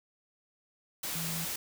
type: tone in noise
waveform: sine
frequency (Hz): 164.81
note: E3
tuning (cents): 0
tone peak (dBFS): -37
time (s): 1.15-1.45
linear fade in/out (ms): 5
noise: white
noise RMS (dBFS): -36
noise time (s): 1.03-1.56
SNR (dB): -4
effects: none